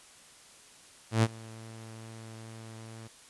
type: tone with ADSR envelope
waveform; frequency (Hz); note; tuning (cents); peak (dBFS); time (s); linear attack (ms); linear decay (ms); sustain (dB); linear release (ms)
sawtooth; 112.2; A2; +34; -16; 1.11-3.08; 120; 44; -24; 11
effects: white hiss -55 dBFS RMS until 3.29 s + resampled to 24000 Hz